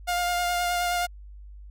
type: tone with vibrato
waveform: sawtooth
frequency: 706 Hz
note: F5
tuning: 19 cents sharp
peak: -20 dBFS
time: 0.07-1.07 s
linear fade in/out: 20 ms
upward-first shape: sine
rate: 9.5 Hz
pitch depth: 16 cents each way
effects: added 50 Hz sine -41 dBFS peak until 1.7 s